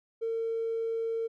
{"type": "tone with tanh clipping", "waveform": "triangle", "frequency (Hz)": 454.6, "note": "A#4", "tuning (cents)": -43, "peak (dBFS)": -28, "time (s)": [0.21, 1.28], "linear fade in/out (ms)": 20, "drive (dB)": 1, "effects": []}